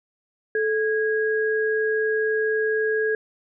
sine tone pair together, 436 / 1646 Hz, A4 / G#6, -16 / -16 cents, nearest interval octave + major seventh, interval 2300 cents, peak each -21 / -25 dBFS, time 0.55-3.15 s, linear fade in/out 2 ms, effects none

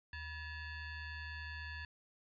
40% pulse ring-modulated tone, 895 Hz, A5, 29 cents sharp, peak -39 dBFS, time 0.13-1.85 s, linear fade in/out 2 ms, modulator 818 Hz, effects resampled to 11025 Hz

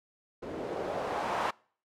blue noise with low-pass filter sweep, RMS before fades -34 dBFS, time 0.42-1.51 s, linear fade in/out 10 ms, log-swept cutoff 380 to 1000 Hz, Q 1.8, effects noise-tail reverb RT60 0.5 s tail -26 dB re dry

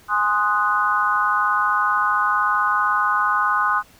sine chord, Ab dominant seventh, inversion none, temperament equal, 830.6 / 1046.5 / 1244.5 / 1480 Hz, Ab5 / C6 / Eb6 / Gb6, 0 / 0 / 0 / 0 cents, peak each -26 / -22 / -20 / -22 dBFS, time 0.08-3.83 s, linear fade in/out 50 ms, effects pink hiss -51 dBFS RMS until 3.99 s

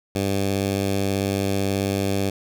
10% pulse tone with notch filter, 98.3 Hz, G2, 5 cents sharp, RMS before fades -23 dBFS, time 0.15-2.3 s, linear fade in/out 5 ms, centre 1400 Hz, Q 1.6, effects none

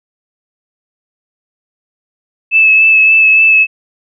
sine tone with vibrato, 2612 Hz, E7, 17 cents flat, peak -4 dBFS, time 2.51-3.67 s, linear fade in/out 50 ms, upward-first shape sine, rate 3.5 Hz, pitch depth 17 cents each way, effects none

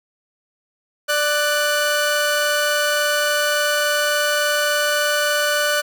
sawtooth tone pair together, 589.7 / 1486 Hz, D5 / F#6, +7 / +7 cents, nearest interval octave + major third, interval 1600 cents, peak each -16 dBFS, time 1.08-5.82 s, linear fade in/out 20 ms, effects none

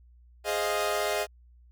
sawtooth chord, F minor seventh, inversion first, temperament equal, 415.3 / 523.3 / 622.3 / 698.5 Hz, Ab4 / C5 / Eb5 / F5, 0 / 0 / 0 / 0 cents, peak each -28 / -32 / -26 / -29 dBFS, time 0.44-1.27 s, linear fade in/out 50 ms, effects added 60 Hz sine -53 dBFS peak until 1.71 s

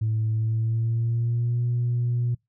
sine tone with pitch glide, 110 to 120.65 Hz, A2 to B2, 0 to -40 cents, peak -20 dBFS, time 0.01-2.35 s, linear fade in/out 10 ms, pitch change +160 cents, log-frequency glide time 0.32-1.64 s, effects noise-tail reverb RT60 0.2 s tail -26 dB re dry + tanh soft clip ceiling -18 dBFS

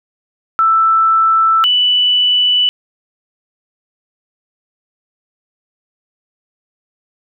sine tone pair in turn, 1324 / 2972 Hz, E6 / F#7, +7 / +7 cents, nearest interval octave + major second, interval 1400 cents, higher second, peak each -8 / -9 dBFS, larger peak first, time 0.59-1.64 / 1.64-2.69 s, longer neither, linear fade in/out 0 ms, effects none

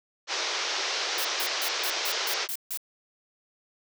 white band-pass noise, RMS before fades -30 dBFS, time 0.27-2.48 s, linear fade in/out 50 ms, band 350 to 6000 Hz, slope 48 dB/octave
blue noise bursts, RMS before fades -32 dBFS, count 8, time 1.18-2.774 s, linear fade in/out 2 ms, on 68 ms, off 150 ms
effects none

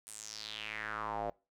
square tone with band-pass filter sweep, 53.9 Hz, A1, 35 cents flat, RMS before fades -41 dBFS, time 0.07-1.3 s, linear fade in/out 0 ms, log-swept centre 9700 to 620 Hz, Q 4.3, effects noise-tail reverb RT60 0.3 s tail -23 dB re dry

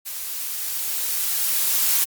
blue noise with level ramp, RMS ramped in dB -31 to -18 dBFS, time 0.05-2.05 s, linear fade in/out 20 ms, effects Opus 48 kbps

